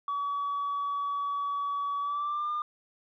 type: tone with pitch glide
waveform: sine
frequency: 1137 to 1204.6 Hz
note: C#6 to D6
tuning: +44 to +44 cents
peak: -27 dBFS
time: 0.08-2.62 s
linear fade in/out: 2 ms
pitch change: +100 cents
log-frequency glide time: 2-2.5 s
effects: tanh soft clip ceiling -26 dBFS